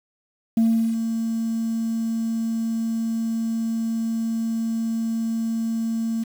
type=tone with ADSR envelope; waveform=sine; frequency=226.4 Hz; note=A3; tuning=50 cents sharp; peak=-12 dBFS; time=0.57-6.24 s; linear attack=4 ms; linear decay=370 ms; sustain=-9 dB; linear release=12 ms; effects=tanh soft clip ceiling -13 dBFS + 7-bit